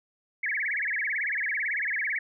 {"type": "tone with vibrato", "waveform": "sine", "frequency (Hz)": 1941, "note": "B6", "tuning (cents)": -31, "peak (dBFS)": -26, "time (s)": [0.43, 2.19], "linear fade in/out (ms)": 5, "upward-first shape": "sine", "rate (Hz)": 18, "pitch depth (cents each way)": 280, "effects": []}